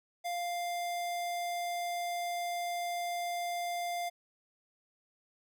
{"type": "tone", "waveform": "square", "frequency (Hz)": 698.5, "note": "F5", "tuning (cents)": 0, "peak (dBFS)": -34, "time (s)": [0.24, 4.1], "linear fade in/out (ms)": 20, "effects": []}